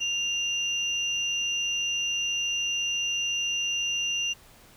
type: tone pair together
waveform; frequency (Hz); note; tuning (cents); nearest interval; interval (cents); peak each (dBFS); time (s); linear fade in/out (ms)
sine; 2794 / 5920; F7 / F#8; 0 / 0; octave + minor second; 1300; -26 / -34; 0-4.34; 20
effects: pink hiss -54 dBFS RMS until 4.76 s